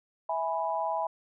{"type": "chord", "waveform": "sine", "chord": "E major", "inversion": "none", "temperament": "equal with one note detuned", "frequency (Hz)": [653.9, 830.6, 987.8], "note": ["E5", "G#5", "B5"], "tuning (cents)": [-14, 0, 0], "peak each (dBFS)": -32, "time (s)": [0.29, 1.07], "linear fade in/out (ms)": 5, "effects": []}